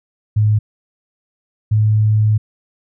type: tone pair in turn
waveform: sine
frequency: 106.5 / 107.43 Hz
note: G#2 / A2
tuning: +44 / -41 cents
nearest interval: unison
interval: 15 cents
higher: second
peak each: -10 / -10 dBFS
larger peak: neither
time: 0.36-0.59 / 1.71-2.38 s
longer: second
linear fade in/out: 10 ms
effects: none